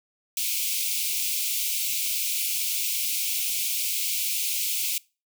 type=high-pass noise; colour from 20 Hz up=white; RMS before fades=-27 dBFS; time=0.37-4.98 s; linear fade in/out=2 ms; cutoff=2200 Hz; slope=96 dB/octave; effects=noise-tail reverb RT60 0.3 s tail -23 dB re dry